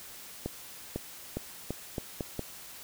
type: accelerating click train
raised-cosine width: 2 ms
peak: -19 dBFS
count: 7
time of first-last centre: 0.46-2.393 s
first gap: 500 ms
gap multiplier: 0.82
effects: white hiss -47 dBFS RMS until 2.83 s